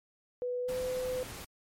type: tone with pitch glide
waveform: sine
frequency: 493.9 to 507.5 Hz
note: B4 to B4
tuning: 0 to +47 cents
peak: -31 dBFS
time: 0.42-1.23 s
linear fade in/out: 0 ms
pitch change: +47 cents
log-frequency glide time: 0.64-0.71 s
type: noise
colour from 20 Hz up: pink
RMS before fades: -44 dBFS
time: 0.68-1.45 s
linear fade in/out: 10 ms
effects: MP3 64 kbps